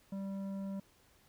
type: tone with tanh clipping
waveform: triangle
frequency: 195.4 Hz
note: G3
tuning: 5 cents flat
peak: -39 dBFS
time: 0.12-0.8 s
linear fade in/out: 5 ms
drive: 14 dB
effects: pink hiss -67 dBFS RMS until 1.28 s